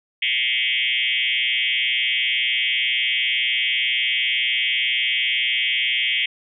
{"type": "tone with frequency modulation", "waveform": "sine", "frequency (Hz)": 2683, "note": "E7", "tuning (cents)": 30, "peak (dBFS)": -18, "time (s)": [0.22, 6.26], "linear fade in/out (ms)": 5, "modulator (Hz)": 124, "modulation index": 5.3, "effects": []}